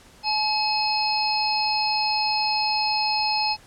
harmonic tone, 854 Hz, G#5, 48 cents sharp, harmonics 1 / 3 / 5 / 6, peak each -24 / -29 / -27 / -26 dBFS, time 0.23-3.57 s, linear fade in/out 50 ms, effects pink hiss -51 dBFS RMS until 3.66 s + low-pass 10000 Hz 12 dB/octave

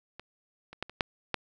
clicks, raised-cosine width 0.3 ms, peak -26 / -29 / -16 / -28 / -9 / -12 dBFS, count 6, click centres 0.196 / 0.73 / 0.826 / 0.896 / 1.008 / 1.343 s, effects none

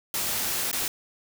white noise with dropouts, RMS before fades -28 dBFS, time 0.14-0.88 s, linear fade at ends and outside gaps 1 ms, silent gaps 0.714-0.729 s, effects none

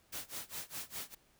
white noise with tremolo, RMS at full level -41 dBFS, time 0.12-1.15 s, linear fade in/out 10 ms, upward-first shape sine, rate 4.9 Hz, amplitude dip 95%, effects pink hiss -69 dBFS RMS until 1.39 s

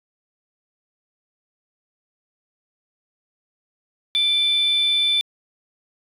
sine tone pair together, 2351 / 3523 Hz, D7 / A7, +1 / +1 cents, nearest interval perfect fifth, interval 700 cents, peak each -26 / -15 dBFS, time 4.15-5.21 s, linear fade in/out 0 ms, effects tanh soft clip ceiling -13 dBFS

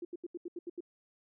sine tone bursts, 347.7 Hz, F4, 8 cents flat, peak -37 dBFS, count 8, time 0.02-0.806 s, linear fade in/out 5 ms, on 30 ms, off 78 ms, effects none

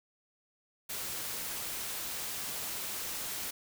white noise, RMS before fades -38 dBFS, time 0.89-3.51 s, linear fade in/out 10 ms, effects none

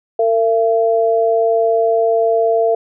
sine tone pair together, 454.3 / 675.4 Hz, A#4 / E5, -45 / +42 cents, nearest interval perfect fifth, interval 687 cents, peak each -14 dBFS, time 0.19-2.75 s, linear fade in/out 5 ms, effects none

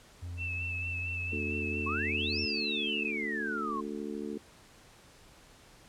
triangle tone with pitch glide, 87.31 to 86.61 Hz, F2 to F2, 0 to -14 cents, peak -35 dBFS, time 0.22-2.46 s, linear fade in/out 10 ms, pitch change -14 cents, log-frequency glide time 1.21-2.32 s
sine tone with vibrato, 2637 Hz, E7, in tune, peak -34 dBFS, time 0.37-3.12 s, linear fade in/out 50 ms, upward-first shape sine, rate 4.4 Hz, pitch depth 34 cents each way
harmonic tone, 73.42 Hz, D2, in tune, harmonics 3 / 4 / 5 / 6, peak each -39 / -40 / -41 / -42 dBFS, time 1.32-4.38 s, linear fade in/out 5 ms
sine exponential two-way sweep, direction up then down, 1046.5 to 5520 to 1046.5 Hz, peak -33 dBFS, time 1.86-3.81 s, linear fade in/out 10 ms, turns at 2.4 s
effects pink hiss -57 dBFS RMS until 5.88 s + low-pass 10000 Hz 12 dB/octave

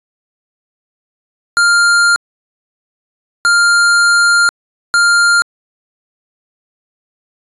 square tone bursts at uneven times, 1400 Hz, F6, 4 cents sharp, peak -8 dBFS, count 3, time 1.57-2.16 / 3.45-4.49 / 4.94-5.42 s, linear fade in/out 0 ms, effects resampled to 24000 Hz

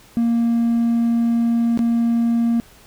triangle tone with dropouts, 233.1 Hz, A#3, in tune, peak -12 dBFS, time 0.17-2.6 s, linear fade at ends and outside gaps 0 ms, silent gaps 1.775-1.791 s, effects tanh soft clip ceiling -9 dBFS + pink hiss -48 dBFS RMS until 2.86 s

